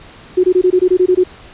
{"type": "tone bursts", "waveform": "sine", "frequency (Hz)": 365.5, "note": "F#4", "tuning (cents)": -21, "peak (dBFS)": -7, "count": 10, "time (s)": [0.37, 1.239], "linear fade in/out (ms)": 10, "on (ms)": 68, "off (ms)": 21, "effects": ["pink hiss -39 dBFS RMS until 1.53 s", "resampled to 8000 Hz"]}